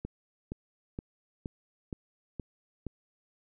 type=click train; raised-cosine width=3 ms; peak=-23 dBFS; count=7; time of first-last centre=0.05-2.867 s; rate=2.13 Hz; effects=none